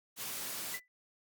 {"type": "noise", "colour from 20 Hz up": "white", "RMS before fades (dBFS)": -40, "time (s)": [0.16, 0.8], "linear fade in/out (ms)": 50}
{"type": "tone with exponential decay", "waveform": "sine", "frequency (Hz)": 1993, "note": "B6", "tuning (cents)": 15, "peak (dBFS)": -36, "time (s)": [0.74, 0.88], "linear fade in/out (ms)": 0, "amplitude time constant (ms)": 29}
{"effects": ["high-pass 100 Hz 12 dB/octave", "Opus 48 kbps"]}